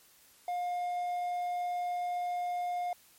triangle tone, 711 Hz, F5, 31 cents sharp, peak -29 dBFS, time 0.48-2.93 s, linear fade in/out 2 ms, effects white hiss -61 dBFS RMS until 3.18 s + MP3 64 kbps

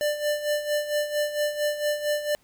square tone with tremolo, 593 Hz, D5, 17 cents sharp, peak -22 dBFS, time 0.01-2.35 s, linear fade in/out 0 ms, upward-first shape sine, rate 4.4 Hz, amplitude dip 70%, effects pink hiss -63 dBFS RMS until 2.43 s

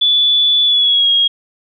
sine tone with pitch glide, 3458 to 3277 Hz, A7 to G#7, -31 to -24 cents, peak -9 dBFS, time 0.01-1.28 s, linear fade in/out 10 ms, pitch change -93 cents, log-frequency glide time 0.64-1.1 s, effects none

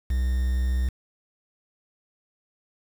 triangle tone with quantisation, 63.3 Hz, B1, 43 cents sharp, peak -19 dBFS, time 0.1-0.89 s, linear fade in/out 5 ms, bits 7, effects none

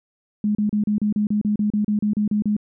sine tone bursts, 209.4 Hz, G#3, 15 cents sharp, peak -17 dBFS, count 15, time 0.44-2.566 s, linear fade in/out 2 ms, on 110 ms, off 34 ms, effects none

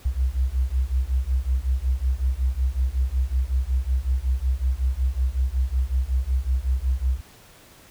sine beating tone pair, 61.74 / 67.14 Hz, B1 / C2, 0 / +45 cents, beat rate 5.4 Hz, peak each -23 dBFS, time 0.05-7.21 s, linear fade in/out 10 ms, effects pink hiss -50 dBFS RMS until 7.9 s

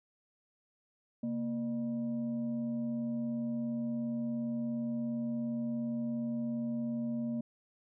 sine tone with frequency modulation, 233.1 Hz, A#3, in tune, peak -32 dBFS, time 1.23-7.41 s, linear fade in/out 5 ms, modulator 369 Hz, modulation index 0.42, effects none

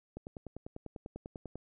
click train, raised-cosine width 2 ms, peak -29 dBFS, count 15, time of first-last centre 0.17-1.556 s, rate 10.1 Hz, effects none

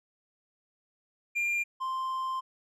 triangle tone pair in turn, 2395 / 1046.1 Hz, D7 / C6, +33 / -1 cents, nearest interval octave + major second, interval 1434 cents, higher first, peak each -25 / -28 dBFS, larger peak first, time 1.35-1.64 / 1.8-2.41 s, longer second, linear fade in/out 20 ms, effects resampled to 32000 Hz

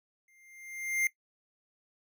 square tone with exponential growth, 2100 Hz, C7, 6 cents sharp, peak -25 dBFS, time 0.28-1.07 s, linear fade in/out 2 ms, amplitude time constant 170 ms, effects noise-tail reverb RT60 0.1 s tail -18 dB re dry

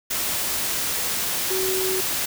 sine tone in noise, 376.3 Hz, F#4, 29 cents sharp, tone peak -24 dBFS, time 1.5-2.01 s, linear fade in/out 10 ms, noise white, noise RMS -25 dBFS, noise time 0.1-2.26 s, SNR -2 dB, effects none

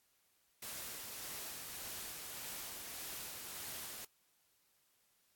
white noise with tremolo, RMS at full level -45 dBFS, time 0.62-4.05 s, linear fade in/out 5 ms, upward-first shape sine, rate 1.7 Hz, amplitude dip 25%, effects white hiss -75 dBFS RMS until 5.35 s + AAC 64 kbps

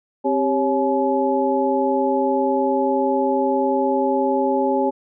sine tone cluster, 264.2 / 394.6 / 553 / 852 Hz, C4 / G4 / C#5 / G#5, +17 / +11 / -4 / +44 cents, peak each -22 dBFS, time 0.24-4.91 s, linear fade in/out 20 ms, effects none

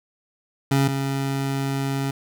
25% pulse tone pair in turn, 137.4 / 136.89 Hz, C#3 / C#3, -15 / -21 cents, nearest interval unison, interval 6 cents, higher first, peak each -13 / -19 dBFS, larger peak first, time 0.71-0.88 / 0.88-2.11 s, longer second, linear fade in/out 5 ms, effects none

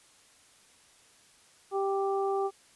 harmonic tone, 392 Hz, G4, in tune, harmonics 1 / 2 / 3, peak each -28 / -32 / -37 dBFS, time 1.71-2.51 s, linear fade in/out 50 ms, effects white hiss -60 dBFS RMS until 2.75 s + resampled to 24000 Hz

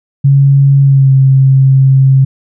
sine tone with pitch glide, 138.59 to 134.1 Hz, C#3 to C3, 0 to +43 cents, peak -3 dBFS, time 0.24-2.25 s, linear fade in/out 10 ms, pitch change -57 cents, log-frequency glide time 0.82-1.12 s, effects none

